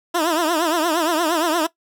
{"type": "tone with vibrato", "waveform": "15% pulse", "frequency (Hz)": 327.8, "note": "E4", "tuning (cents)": -10, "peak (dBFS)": -11, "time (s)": [0.14, 1.67], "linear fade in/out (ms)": 10, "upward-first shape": "triangle", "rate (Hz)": 8.6, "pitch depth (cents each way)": 160, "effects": ["noise-tail reverb RT60 0.1 s tail -18 dB re dry"]}